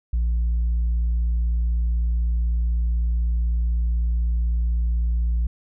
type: tone with tanh clipping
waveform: sine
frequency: 58 Hz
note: A#1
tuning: 8 cents flat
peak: -19 dBFS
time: 0.13-5.47 s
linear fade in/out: 5 ms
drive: 1 dB
effects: none